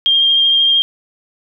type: tone with vibrato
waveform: sine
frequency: 3208 Hz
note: G7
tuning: 39 cents sharp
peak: -9 dBFS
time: 0.06-0.82 s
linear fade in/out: 0 ms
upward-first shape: sine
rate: 13 Hz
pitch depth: 15 cents each way
effects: none